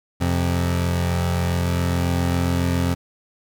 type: tone pair together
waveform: 25% pulse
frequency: 87.31 / 131.14 Hz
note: F2 / C3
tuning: 0 / +4 cents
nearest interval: perfect fifth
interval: 704 cents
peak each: -16 / -22 dBFS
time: 0.2-2.95 s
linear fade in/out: 20 ms
effects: none